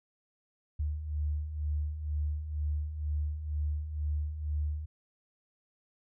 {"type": "beating tone pair", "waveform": "sine", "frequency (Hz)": [73.42, 75.52], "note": ["D2", "D2"], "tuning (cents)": [0, 49], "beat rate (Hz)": 2.1, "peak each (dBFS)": [-38, -31], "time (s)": [0.79, 4.86], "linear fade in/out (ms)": 10, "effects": []}